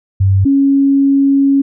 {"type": "tone pair in turn", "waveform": "sine", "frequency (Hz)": [96.7, 276.2], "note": ["G2", "C#4"], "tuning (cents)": [-23, -6], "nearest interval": "octave + tritone", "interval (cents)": 1817, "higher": "second", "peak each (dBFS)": -7, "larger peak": "neither", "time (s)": [[0.2, 0.45], [0.45, 1.62]], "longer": "second", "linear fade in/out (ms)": 10, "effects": []}